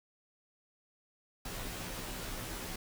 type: noise with comb filter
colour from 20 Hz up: pink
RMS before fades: -41 dBFS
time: 1.45-2.76 s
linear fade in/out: 5 ms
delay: 14 ms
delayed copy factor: -0.9
effects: none